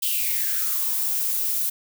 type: noise with high-pass filter sweep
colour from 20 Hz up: violet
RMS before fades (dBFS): -24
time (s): 0.02-1.7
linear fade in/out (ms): 10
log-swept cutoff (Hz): 3200 to 310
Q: 6.9
effects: none